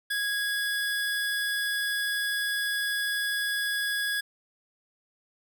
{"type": "tone pair together", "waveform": "square", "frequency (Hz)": [1652, 3411], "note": ["G#6", "G#7"], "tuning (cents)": [-10, 46], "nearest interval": "octave + minor second", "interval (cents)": 1256, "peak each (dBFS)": [-28, -35], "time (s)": [0.1, 4.21], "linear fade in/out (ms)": 10, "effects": []}